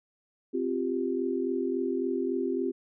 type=chord; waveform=sine; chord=C suspended fourth; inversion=none; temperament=just; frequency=261.6 / 348.8 / 392.4 Hz; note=C4 / F4 / G4; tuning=0 / -2 / +2 cents; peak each=-31 dBFS; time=0.53-2.72 s; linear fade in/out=20 ms; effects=none